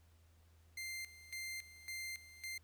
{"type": "tone with tremolo", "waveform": "sawtooth", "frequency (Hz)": 2093, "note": "C7", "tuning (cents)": 0, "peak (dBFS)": -39, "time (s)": [0.77, 2.58], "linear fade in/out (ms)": 5, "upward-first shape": "square", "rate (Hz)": 1.8, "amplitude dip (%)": 80, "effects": ["added 82 Hz sine -64 dBFS peak until 2.63 s", "pink hiss -74 dBFS RMS until 2.63 s"]}